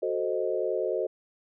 sine chord, F# diminished seventh, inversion none, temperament equal, 370 / 440 / 523.3 / 622.3 Hz, F#4 / A4 / C5 / Eb5, 0 / 0 / 0 / 0 cents, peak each -31 / -31 / -31 / -32 dBFS, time 0.02-1.07 s, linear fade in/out 10 ms, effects none

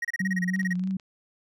triangle tone bursts, 1886 Hz, A#6, 20 cents sharp, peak -24 dBFS, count 13, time 0.02-0.732 s, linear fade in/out 5 ms, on 28 ms, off 29 ms
sine tone with vibrato, 185.3 Hz, F#3, 3 cents sharp, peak -25 dBFS, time 0.2-0.97 s, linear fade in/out 5 ms, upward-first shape triangle, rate 3.2 Hz, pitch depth 66 cents each way
clicks, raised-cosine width 0.2 ms, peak -33 dBFS, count 10, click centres 0.563 / 0.598 / 0.631 / 0.714 / 0.755 / 0.795 / 0.838 / 0.874 / 0.909 / 0.998 s
effects none

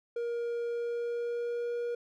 triangle tone with pitch glide, 471.8 to 476.7 Hz, A#4 to A#4, +21 to +39 cents, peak -29 dBFS, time 0.16-1.95 s, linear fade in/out 5 ms, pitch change +18 cents, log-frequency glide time 0.66-1.75 s, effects none

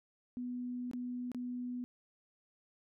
sine tone with dropouts, 246.9 Hz, B3, in tune, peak -37 dBFS, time 0.37-1.84 s, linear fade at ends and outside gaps 0 ms, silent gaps 0.913-0.934 / 1.317-1.347 s, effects none

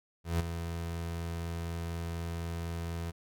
30% pulse tone with ADSR envelope, 84.1 Hz, E2, 35 cents sharp, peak -23 dBFS, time 0.24-3.12 s, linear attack 160 ms, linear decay 11 ms, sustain -9 dB, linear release 26 ms, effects none

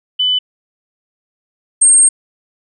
sine tone pair in turn, 3000 / 8539 Hz, F#7 / C9, +23 / +34 cents, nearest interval octave + tritone, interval 1811 cents, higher second, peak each -11 / -5 dBFS, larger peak second, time 0.19-0.39 / 1.81-2.09 s, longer second, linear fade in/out 10 ms, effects none

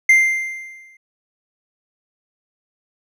triangle tone with exponential decay, 2093 Hz, C7, in tune, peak -5 dBFS, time 0.09-0.97 s, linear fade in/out 5 ms, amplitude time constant 190 ms, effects none

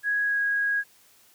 sine tone with pitch glide, 1661.2 to 1646.9 Hz, G#6 to G#6, 0 to -15 cents, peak -22 dBFS, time 0.03-0.84 s, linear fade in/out 50 ms, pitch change -15 cents, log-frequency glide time 0.23-0.39 s, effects white hiss -58 dBFS RMS until 1.34 s + high-pass 80 Hz 12 dB/octave

